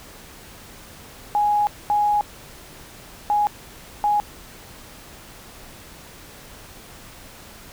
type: tone bursts at uneven times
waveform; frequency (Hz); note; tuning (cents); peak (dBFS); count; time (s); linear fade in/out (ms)
sine; 830.6; G#5; 0; -16; 4; 1.35-1.67 / 1.9-2.21 / 3.3-3.47 / 4.04-4.2; 0
effects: pink hiss -43 dBFS RMS until 7.72 s